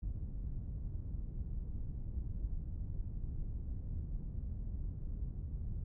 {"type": "low-pass noise", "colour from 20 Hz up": "pink", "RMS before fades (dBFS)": -40, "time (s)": [0.02, 5.84], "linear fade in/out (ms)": 10, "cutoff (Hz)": 110, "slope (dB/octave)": 12, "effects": []}